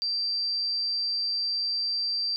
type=tone with amplitude modulation; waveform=sine; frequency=4699 Hz; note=D8; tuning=in tune; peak=-24 dBFS; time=0.02-2.36 s; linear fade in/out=0 ms; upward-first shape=sine; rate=190 Hz; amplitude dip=30%; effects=none